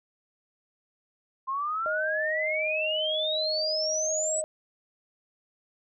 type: exponential sweep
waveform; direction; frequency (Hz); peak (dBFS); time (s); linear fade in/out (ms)
sine; up; 1046.5 to 8090; -27; 1.47-4.42; 20
type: tone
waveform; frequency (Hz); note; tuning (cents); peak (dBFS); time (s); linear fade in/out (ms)
sine; 622.3; D#5; 0; -29; 1.86-4.44; 0
effects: none